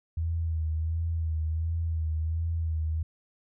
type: tone with vibrato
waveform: sine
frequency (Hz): 80.9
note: E2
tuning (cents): -32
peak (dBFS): -26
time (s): 0.17-3.03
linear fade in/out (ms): 5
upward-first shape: sine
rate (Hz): 1.4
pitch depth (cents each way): 45
effects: none